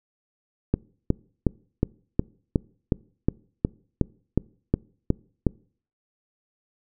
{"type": "click train", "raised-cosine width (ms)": 3, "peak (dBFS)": -6, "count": 14, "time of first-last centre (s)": [0.74, 5.467], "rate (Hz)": 2.75, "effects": ["noise-tail reverb RT60 0.5 s tail -25 dB re dry"]}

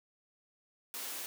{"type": "high-pass noise", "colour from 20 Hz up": "white", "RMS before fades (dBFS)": -41, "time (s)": [0.94, 1.26], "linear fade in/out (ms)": 0, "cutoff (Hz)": 230, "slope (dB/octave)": 24, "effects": []}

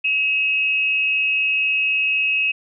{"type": "tone pair together", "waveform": "sine", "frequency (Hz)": [2561, 2785], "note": ["D#7", "F7"], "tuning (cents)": [49, -5], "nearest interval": "minor second", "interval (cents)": 146, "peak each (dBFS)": [-17, -25], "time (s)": [0.04, 2.52], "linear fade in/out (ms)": 10, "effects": []}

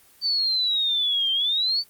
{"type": "exponential two-way sweep", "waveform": "sine", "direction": "down then up", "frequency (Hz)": [4600, 3138, 4600], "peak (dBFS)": -20, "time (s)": [0.21, 1.84], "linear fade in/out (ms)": 50, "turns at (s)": 1.32, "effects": ["white hiss -55 dBFS RMS until 1.89 s", "Opus 24 kbps"]}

